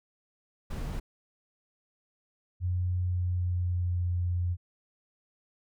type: noise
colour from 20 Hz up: brown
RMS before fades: -34 dBFS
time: 0.7-1 s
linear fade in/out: 10 ms
type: tone with pitch glide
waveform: sine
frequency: 89.9 to 88.36 Hz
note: F#2 to F2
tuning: -49 to +21 cents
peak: -26 dBFS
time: 2.6-4.57 s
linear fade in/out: 50 ms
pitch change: -30 cents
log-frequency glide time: 3.07-4.07 s
effects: none